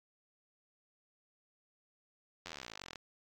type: slowing click train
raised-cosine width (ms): 0.2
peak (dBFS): -26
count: 30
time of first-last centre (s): 2.46-2.957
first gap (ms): 11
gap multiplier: 1.03
effects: AAC 48 kbps